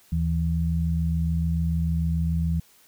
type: tone pair together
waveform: sine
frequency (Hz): 77.78 / 164.67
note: D#2 / E3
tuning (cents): 0 / -2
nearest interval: octave + minor second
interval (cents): 1298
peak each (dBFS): -24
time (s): 0.12-2.6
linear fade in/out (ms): 5
effects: white hiss -57 dBFS RMS until 2.87 s